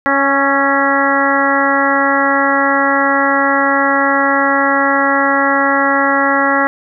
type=harmonic tone with a mistuned harmonic; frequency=277.2 Hz; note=C#4; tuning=in tune; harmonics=1 / 2 / 3 / 4 / 5 / 6 / 7; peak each=-18 / -18 / -18 / -18 / -18 / -18 / -18 dBFS; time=0.06-6.67 s; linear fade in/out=0 ms; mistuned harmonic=5; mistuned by=-22 cents; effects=none